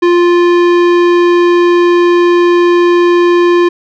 sine tone with tanh clipping, 349.2 Hz, F4, in tune, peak -7 dBFS, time 0.02-3.69 s, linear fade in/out 10 ms, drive 17 dB, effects none

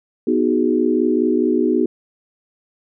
sine chord, G# minor seventh, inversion first, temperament equal, 246.9 / 311.1 / 370 / 415.3 Hz, B3 / D#4 / F#4 / G#4, 0 / 0 / 0 / 0 cents, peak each -19 / -19 / -19 / -22 dBFS, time 0.27-1.86 s, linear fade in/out 5 ms, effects none

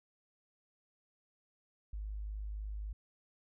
sine tone, 51.8 Hz, G#1, 4 cents flat, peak -38 dBFS, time 1.93-2.93 s, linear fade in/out 5 ms, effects none

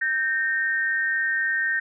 sine tone pair together, 1563 / 1839.2 Hz, G6 / A#6, -6 / -24 cents, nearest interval minor third, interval 282 cents, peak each -25 / -23 dBFS, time 0.01-1.8 s, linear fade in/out 10 ms, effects none

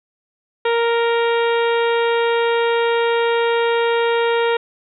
harmonic tone, 466.2 Hz, A#4, in tune, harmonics 1 / 2 / 3 / 4 / 5 / 6 / 7 / 8, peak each -16 / -22 / -26 / -28 / -30 / -32 / -33 / -34 dBFS, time 0.65-4.57 s, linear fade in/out 5 ms, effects none

